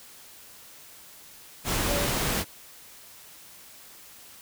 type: tone in noise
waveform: sine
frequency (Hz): 574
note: D5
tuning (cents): -40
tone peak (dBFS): -29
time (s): 1.86-2.09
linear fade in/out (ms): 50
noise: pink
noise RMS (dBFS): -27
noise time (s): 1.64-2.45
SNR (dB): -5
effects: white hiss -49 dBFS RMS until 4.41 s